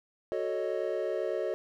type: chord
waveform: triangle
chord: D# half-diminished seventh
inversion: first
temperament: equal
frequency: 370 / 440 / 554.4 / 622.3 Hz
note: F#4 / A4 / C#5 / D#5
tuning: 0 / 0 / 0 / 0 cents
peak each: -33 dBFS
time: 0.32-1.54 s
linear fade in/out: 0 ms
effects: none